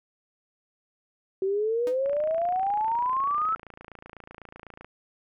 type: exponential sweep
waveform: sine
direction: up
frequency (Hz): 376.6 to 1328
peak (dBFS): -23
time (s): 1.42-3.55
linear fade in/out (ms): 2
type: tone with exponential decay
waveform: sawtooth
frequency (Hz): 311.1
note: D#4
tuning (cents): 0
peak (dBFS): -29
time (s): 1.87-1.99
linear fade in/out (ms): 0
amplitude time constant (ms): 26
type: click train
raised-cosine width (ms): 0.5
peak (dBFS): -28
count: 79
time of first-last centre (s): 2.06-4.846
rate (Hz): 28
effects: none